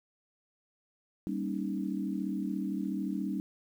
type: chord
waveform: sine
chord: Eb dominant seventh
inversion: first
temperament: equal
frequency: 196 / 233.1 / 277.2 / 311.1 Hz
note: G3 / Bb3 / Db4 / Eb4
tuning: 0 / 0 / 0 / 0 cents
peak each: -34 / -40 / -37 / -37 dBFS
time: 1.27-3.4 s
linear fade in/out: 0 ms
effects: 10-bit